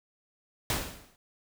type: noise with exponential decay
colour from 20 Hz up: pink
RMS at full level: -26 dBFS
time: 0.7-1.16 s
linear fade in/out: 1 ms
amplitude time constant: 100 ms
effects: none